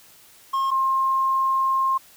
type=tone pair in turn; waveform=triangle / sine; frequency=1074 / 1064.1 Hz; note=C6 / C6; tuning=+45 / +29 cents; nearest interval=unison; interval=16 cents; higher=first; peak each=-18 dBFS; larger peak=neither; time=0.53-0.71 / 0.71-1.98 s; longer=second; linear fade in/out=10 ms; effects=white hiss -51 dBFS RMS until 2.16 s